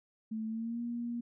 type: tone with pitch glide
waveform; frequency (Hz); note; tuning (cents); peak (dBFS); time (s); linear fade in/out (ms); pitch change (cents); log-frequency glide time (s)
sine; 220 to 237.2; A3 to A#3; 0 to +30; -34; 0.31-1.21; 10; +130; 0.47-0.81
effects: none